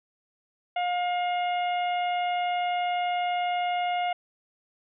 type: harmonic tone with a mistuned harmonic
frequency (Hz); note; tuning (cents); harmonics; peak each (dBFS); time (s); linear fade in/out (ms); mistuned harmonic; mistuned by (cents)
712; F5; +33; 1 / 2 / 3 / 4 / 5; -25 / -40 / -35 / -38 / -48; 0.76-4.13; 5; 5; -49
effects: none